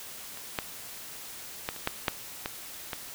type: clicks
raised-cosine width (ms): 0.3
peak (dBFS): -28 / -12 / -13 / -26 / -10 / -8 / -15 / -16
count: 8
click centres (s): 0.373 / 0.588 / 1.689 / 1.763 / 1.874 / 2.082 / 2.459 / 2.932
effects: white hiss -43 dBFS RMS until 3.14 s